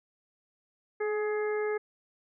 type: harmonic tone with a mistuned harmonic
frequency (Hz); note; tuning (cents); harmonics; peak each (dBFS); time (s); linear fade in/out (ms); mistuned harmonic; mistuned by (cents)
420; G#4; +19; 1 / 2 / 3 / 4 / 5; -28 / -41 / -42 / -41 / -42; 1-1.78; 10; 1; +19
effects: none